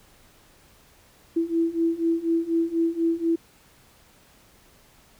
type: beating tone pair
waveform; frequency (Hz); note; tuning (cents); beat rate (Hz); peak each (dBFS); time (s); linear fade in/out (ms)
sine; 329.6 / 333.7; E4 / E4; 0 / +21; 4.1; -25 / -23; 1.36-3.36; 10
effects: pink hiss -56 dBFS RMS until 5.19 s